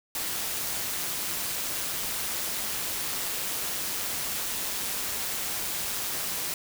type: noise with amplitude modulation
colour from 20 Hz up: white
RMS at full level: -29 dBFS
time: 0.15-6.54 s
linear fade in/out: 2 ms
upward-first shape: sine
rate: 199 Hz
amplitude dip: 50%
effects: none

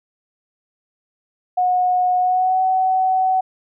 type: tone with pitch glide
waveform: sine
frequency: 728 to 751.9 Hz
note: F#5 to F#5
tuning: -28 to +28 cents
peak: -14 dBFS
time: 1.57-3.41 s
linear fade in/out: 10 ms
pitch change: +56 cents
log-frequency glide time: 2.19-2.61 s
effects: none

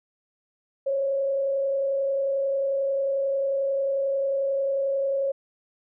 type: tone with frequency modulation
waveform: sine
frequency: 548 Hz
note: C#5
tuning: 20 cents flat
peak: -22 dBFS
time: 0.86-5.32 s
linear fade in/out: 10 ms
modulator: 31.2 Hz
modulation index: 0.33
effects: none

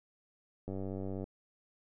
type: click train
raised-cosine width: 2 ms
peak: -27 dBFS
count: 55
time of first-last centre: 0.68-1.241 s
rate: 96.3 Hz
effects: none

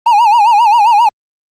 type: tone with vibrato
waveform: triangle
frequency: 885 Hz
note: A5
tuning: 10 cents sharp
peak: -3 dBFS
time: 0.06-1.09 s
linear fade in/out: 5 ms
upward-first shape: sine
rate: 7.5 Hz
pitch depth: 150 cents each way
effects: Opus 24 kbps

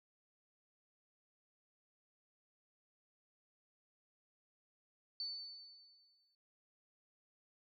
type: tone with exponential decay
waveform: sine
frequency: 4505 Hz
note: C#8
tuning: 27 cents sharp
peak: -38 dBFS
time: 5.2-6.35 s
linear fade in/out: 1 ms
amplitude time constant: 250 ms
effects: none

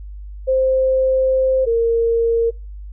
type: tone pair in turn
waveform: sine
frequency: 523.3 / 461.5 Hz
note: C5 / A#4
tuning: 0 / -17 cents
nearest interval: major second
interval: 217 cents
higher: first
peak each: -13 dBFS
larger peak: neither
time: 0.47-1.66 / 1.66-2.51 s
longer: first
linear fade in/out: 20 ms
effects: noise-tail reverb RT60 0.3 s tail -25 dB re dry + added 50 Hz sine -30 dBFS peak until 2.92 s

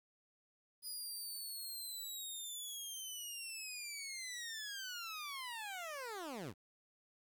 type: linear sweep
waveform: 15% pulse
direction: down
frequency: 4978 to 75.6 Hz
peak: -37 dBFS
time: 0.82-6.54 s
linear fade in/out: 50 ms
effects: 12-bit

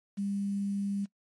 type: tone with quantisation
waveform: sine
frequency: 200 Hz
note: G3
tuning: 35 cents sharp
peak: -29 dBFS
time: 0.17-1.06 s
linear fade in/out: 20 ms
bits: 9
effects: noise-tail reverb RT60 0.1 s tail -21 dB re dry + MP3 48 kbps

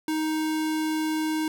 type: tone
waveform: square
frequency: 312.7 Hz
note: D#4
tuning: 9 cents sharp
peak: -25 dBFS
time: 0.08-1.48 s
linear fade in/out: 2 ms
effects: none

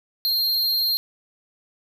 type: tone with amplitude modulation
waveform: square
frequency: 4204 Hz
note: C8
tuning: 7 cents sharp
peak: -18 dBFS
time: 0.25-0.97 s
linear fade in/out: 0 ms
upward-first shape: sine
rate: 246 Hz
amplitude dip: 40%
effects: none

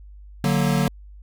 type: chord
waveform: square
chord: D augmented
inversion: none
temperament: equal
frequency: 146.83 / 185 / 233.1 Hz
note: D3 / F#3 / A#3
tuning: 0 / 0 / 0 cents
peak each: -22 / -23 / -25 dBFS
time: 0.44-0.88 s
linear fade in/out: 2 ms
effects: added 50 Hz sine -40 dBFS peak until 1.22 s

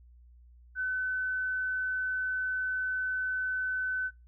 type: tone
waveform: sine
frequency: 1513 Hz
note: F#6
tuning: 38 cents sharp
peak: -29 dBFS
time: 0.75-4.11 s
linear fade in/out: 50 ms
effects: noise-tail reverb RT60 0.2 s tail -20 dB re dry + added 60 Hz sine -53 dBFS peak until 4.27 s

